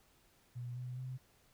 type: tone with pitch steps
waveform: sine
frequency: 121.9 / 125.18 / 128.55 Hz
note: B2 / B2 / C3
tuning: -22 / +24 / -30 cents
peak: -40 dBFS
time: 0.55-1.18 s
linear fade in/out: 20 ms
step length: 210 ms
effects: pink hiss -69 dBFS RMS until 1.53 s